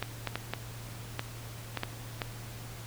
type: clicks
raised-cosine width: 0.3 ms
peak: -15 dBFS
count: 8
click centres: 0.026 / 0.273 / 0.356 / 0.536 / 1.194 / 1.773 / 1.834 / 2.218 s
effects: added 115 Hz sine -43 dBFS peak until 2.86 s + pink hiss -47 dBFS RMS until 2.86 s